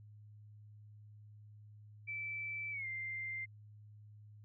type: tone with pitch glide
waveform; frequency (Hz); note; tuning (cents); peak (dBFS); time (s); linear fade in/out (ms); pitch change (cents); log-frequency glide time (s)
sine; 2322 to 2093; D7 to C7; -20 to 0; -39; 2.07-3.46; 20; -180; 2.71-2.87
effects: added 105 Hz sine -54 dBFS peak until 4.44 s